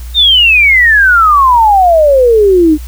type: exponential sweep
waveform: sine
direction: down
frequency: 3729 to 295.5 Hz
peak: -3 dBFS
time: 0.14-2.78 s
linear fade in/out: 50 ms
effects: added 60 Hz sine -21 dBFS peak until 2.87 s + white hiss -37 dBFS RMS until 2.87 s